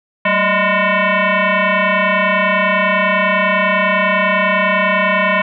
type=tone with frequency modulation; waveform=sine; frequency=600 Hz; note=D5; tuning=37 cents sharp; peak=-11 dBFS; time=0.25-5.42 s; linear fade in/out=5 ms; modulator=410 Hz; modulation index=4.8; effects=none